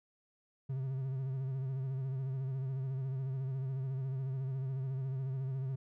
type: tone with vibrato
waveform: triangle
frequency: 132.7 Hz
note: C3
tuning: 25 cents sharp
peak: -32 dBFS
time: 0.69-5.76 s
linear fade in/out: 10 ms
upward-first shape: sine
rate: 14 Hz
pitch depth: 51 cents each way
effects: none